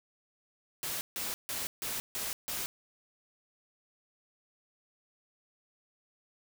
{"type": "noise bursts", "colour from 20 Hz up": "white", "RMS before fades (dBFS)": -36, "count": 6, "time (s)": [0.83, 2.66], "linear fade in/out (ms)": 0, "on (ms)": 180, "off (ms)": 150, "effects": []}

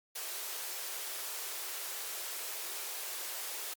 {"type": "high-pass noise", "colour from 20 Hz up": "white", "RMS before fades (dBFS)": -40, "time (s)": [0.15, 3.74], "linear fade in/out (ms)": 10, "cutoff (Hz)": 340, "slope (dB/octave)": 96, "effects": ["Opus 48 kbps"]}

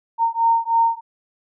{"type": "beating tone pair", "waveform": "sine", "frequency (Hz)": [917, 920.2], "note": ["A#5", "A#5"], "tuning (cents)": [-29, -23], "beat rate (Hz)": 3.2, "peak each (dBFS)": -18, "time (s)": [0.18, 1.01], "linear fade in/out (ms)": 50, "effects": []}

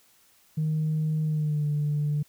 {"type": "tone with pitch glide", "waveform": "sine", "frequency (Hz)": [155.56, 148.02], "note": ["D#3", "D3"], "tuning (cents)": [0, 14], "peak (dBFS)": -22, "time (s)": [0.57, 2.23], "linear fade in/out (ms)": 10, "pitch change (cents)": -86, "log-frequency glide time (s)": [1.24, 1.66], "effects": ["tanh soft clip ceiling -20 dBFS", "white hiss -61 dBFS RMS until 2.28 s"]}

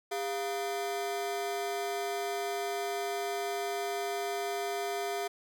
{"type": "ring-modulated tone", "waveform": "40% pulse", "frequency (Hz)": 550, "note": "C#5", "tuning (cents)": -14, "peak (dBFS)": -28, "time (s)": [0.11, 5.28], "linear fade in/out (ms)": 10, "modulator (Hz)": 147, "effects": []}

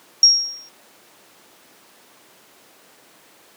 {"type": "tone with exponential decay", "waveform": "sine", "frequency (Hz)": 5588, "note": "F8", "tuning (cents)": 0, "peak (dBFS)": -5, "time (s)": [0.23, 0.69], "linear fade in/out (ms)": 2, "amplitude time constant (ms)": 100, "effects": ["pink hiss -50 dBFS RMS until 3.56 s", "high-pass 300 Hz 12 dB/octave"]}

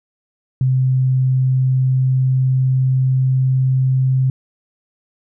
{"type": "tone with pitch glide", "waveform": "sine", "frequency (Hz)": [129.9, 130.88], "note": ["C3", "C3"], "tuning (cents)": [-12, 1], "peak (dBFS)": -12, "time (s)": [0.61, 4.3], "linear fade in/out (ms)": 2, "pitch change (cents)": 13, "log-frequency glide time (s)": [1.16, 4.18], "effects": []}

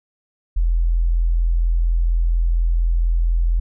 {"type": "tone", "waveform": "sine", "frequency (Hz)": 42.13, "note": "E1", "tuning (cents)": 38, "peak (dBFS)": -14, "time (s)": [0.56, 3.6], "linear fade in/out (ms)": 10, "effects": []}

